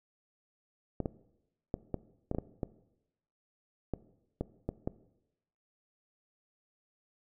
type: clicks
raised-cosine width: 2 ms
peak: -19 dBFS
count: 12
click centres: 1.003 / 1.058 / 1.741 / 1.943 / 2.314 / 2.348 / 2.385 / 2.632 / 3.937 / 4.41 / 4.69 / 4.875 s
effects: noise-tail reverb RT60 0.9 s tail -18 dB re dry